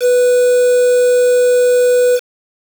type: tone with quantisation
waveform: triangle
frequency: 493.9 Hz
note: B4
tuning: in tune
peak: -6 dBFS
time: 0-2.2 s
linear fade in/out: 50 ms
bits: 4
effects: none